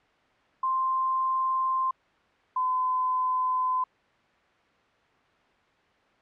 sine tone pair in turn, 1046.5 / 1019.6 Hz, C6 / C6, 0 / -45 cents, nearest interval unison, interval 45 cents, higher first, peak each -23 dBFS, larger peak neither, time 0.63-1.91 / 2.56-3.84 s, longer neither, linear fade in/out 5 ms, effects white hiss -62 dBFS RMS until 6.21 s + low-pass 2000 Hz 12 dB/octave

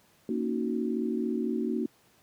sine chord, D# minor seventh, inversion second, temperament equal, 233.1 / 277.2 / 311.1 / 370 Hz, A#3 / C#4 / D#4 / F#4, 0 / 0 / 0 / 0 cents, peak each -30 / -35 / -34 / -33 dBFS, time 0.29-1.86 s, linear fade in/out 2 ms, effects pink hiss -63 dBFS RMS until 2.22 s + high-pass 100 Hz 12 dB/octave

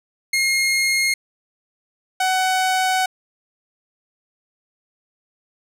sawtooth tone pair in turn, 2142 / 749 Hz, C7 / F#5, +40 / +21 cents, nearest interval octave + tritone, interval 1819 cents, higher first, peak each -13 dBFS, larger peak neither, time 0.33-1.14 / 2.2-3.06 s, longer second, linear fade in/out 5 ms, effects low-pass 12000 Hz 12 dB/octave

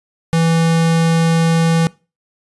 square tone, 164.81 Hz, E3, in tune, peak -12 dBFS, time 0.33-1.87 s, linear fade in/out 0 ms, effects noise-tail reverb RT60 0.3 s tail -22 dB re dry + resampled to 24000 Hz

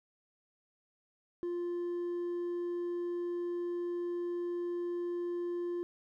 sine tone with hard clipping, 349.2 Hz, F4, in tune, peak -34 dBFS, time 1.43-5.83 s, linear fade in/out 0 ms, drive 2 dB, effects none

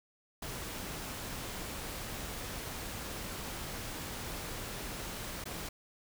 pink noise with dropouts, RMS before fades -41 dBFS, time 0.42-5.69 s, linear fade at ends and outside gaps 5 ms, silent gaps 5.441-5.455 s, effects none

